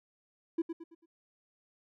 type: tone with echo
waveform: triangle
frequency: 331.7 Hz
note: E4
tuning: 11 cents sharp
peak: -23 dBFS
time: 0.58-0.62 s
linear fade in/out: 10 ms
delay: 110 ms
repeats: 4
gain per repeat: -9 dB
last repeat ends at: 1.06 s
effects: tanh soft clip ceiling -24 dBFS